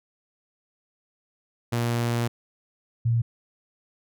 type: tone pair in turn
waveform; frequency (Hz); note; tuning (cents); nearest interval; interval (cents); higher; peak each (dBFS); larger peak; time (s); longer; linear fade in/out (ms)
sawtooth / sine; 118.4 / 116.43; A#2 / A#2; +27 / -2; unison; 29; first; -19; neither; 1.72-2.28 / 3.05-3.22; first; 10
effects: none